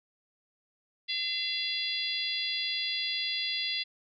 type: harmonic tone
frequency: 682 Hz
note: F5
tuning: 41 cents flat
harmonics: 3 / 4 / 5 / 6 / 7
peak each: -38 / -37 / -34 / -36 / -36 dBFS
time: 1.08-3.84 s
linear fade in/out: 20 ms
effects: none